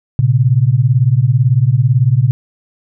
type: beating tone pair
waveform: sine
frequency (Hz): 116.54 / 134.54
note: A#2 / C3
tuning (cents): 0 / +49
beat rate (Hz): 18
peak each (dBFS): -11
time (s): 0.19-2.31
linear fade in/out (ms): 0
effects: none